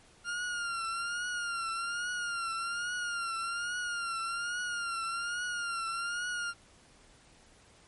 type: tone with vibrato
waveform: 40% pulse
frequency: 1400 Hz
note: F6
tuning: 4 cents sharp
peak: -32 dBFS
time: 0.24-6.54 s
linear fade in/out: 50 ms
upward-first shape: triangle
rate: 1.2 Hz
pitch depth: 75 cents each way
effects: pink hiss -60 dBFS RMS until 7.87 s + MP3 48 kbps